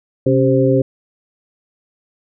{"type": "harmonic tone with a mistuned harmonic", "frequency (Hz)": 130.81, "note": "C3", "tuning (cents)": 0, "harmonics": [1, 2, 3, 4], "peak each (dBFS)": [-16, -16, -16, -16], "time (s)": [0.26, 0.82], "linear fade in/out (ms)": 5, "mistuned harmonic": 2, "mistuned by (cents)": 83, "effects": []}